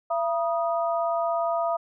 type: tone cluster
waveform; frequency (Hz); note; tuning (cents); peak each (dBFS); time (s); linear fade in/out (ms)
sine; 676 / 959 / 1242; E5 / A#5 / D#6; +43 / +49 / -3; -24 / -31 / -30; 0.1-1.77; 10
effects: none